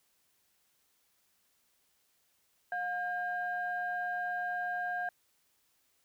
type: tone pair together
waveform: sine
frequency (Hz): 716.3 / 1608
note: F5 / G6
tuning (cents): +44 / +44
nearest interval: octave + major second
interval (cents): 1400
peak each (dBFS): -34 / -35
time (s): 2.72-5.09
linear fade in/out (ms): 2
effects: tanh soft clip ceiling -24 dBFS + white hiss -73 dBFS RMS until 6.04 s

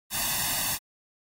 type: noise with comb filter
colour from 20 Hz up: white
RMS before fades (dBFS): -28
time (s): 0.1-0.79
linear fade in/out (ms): 50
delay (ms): 1.1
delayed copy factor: +1
effects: AAC 48 kbps

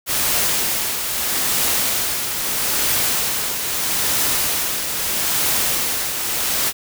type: noise with tremolo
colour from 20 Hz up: white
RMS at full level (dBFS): -18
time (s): 0.06-6.73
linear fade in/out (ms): 50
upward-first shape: triangle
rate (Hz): 0.78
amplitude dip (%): 50
effects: none

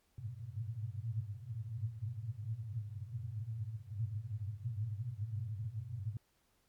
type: band-pass noise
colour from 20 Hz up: white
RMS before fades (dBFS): -41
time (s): 0.18-6.17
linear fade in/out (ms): 2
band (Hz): 100 to 120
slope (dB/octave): 96
effects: pink hiss -75 dBFS RMS until 6.68 s + MP3 96 kbps

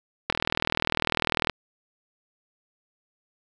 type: click train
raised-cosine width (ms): 0.3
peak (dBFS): -6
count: 49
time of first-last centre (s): 0.3-1.497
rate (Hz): 40.1
effects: none

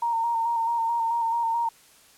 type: tone with vibrato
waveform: sine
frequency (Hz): 924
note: A#5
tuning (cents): -16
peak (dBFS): -22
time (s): 0.02-1.69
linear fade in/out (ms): 5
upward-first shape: square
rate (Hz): 4.6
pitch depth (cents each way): 25
effects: white hiss -55 dBFS RMS until 2.17 s + low-pass 12000 Hz 12 dB/octave

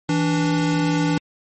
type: tone pair together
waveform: square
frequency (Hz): 164 / 292.2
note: E3 / D4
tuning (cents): -9 / -9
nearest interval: minor seventh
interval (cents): 1000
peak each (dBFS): -21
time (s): 0.09-1.18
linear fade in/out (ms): 2
effects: MP3 32 kbps

